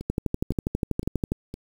two click trains, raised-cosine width 3 ms, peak -11 / -22 dBFS, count 16 / 4, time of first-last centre 0.1-1.32 / 0.01-1.541 s, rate 12.3 / 1.96 Hz, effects 7-bit

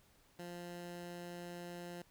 15% pulse tone, 174.7 Hz, F3, 1 cent sharp, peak -39 dBFS, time 0.39-2.02 s, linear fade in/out 2 ms, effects pink hiss -69 dBFS RMS until 2.1 s

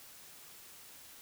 silence, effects white hiss -54 dBFS RMS until 1.21 s

